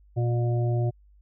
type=harmonic tone with a mistuned harmonic; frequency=119.4 Hz; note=A#2; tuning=42 cents sharp; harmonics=1 / 3 / 5 / 6; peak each=-22 / -32 / -36 / -38 dBFS; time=0.16-0.91 s; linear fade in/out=20 ms; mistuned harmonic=5; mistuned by=+16 cents; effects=added 50 Hz sine -53 dBFS peak until 1.21 s